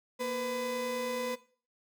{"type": "tone pair together", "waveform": "35% pulse", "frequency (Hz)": [236.5, 502.3], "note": ["A#3", "B4"], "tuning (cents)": [25, 29], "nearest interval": "octave + minor second", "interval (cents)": 1304, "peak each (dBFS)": [-38, -31], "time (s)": [0.19, 1.36], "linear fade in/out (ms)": 20, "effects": ["noise-tail reverb RT60 0.4 s tail -17 dB re dry"]}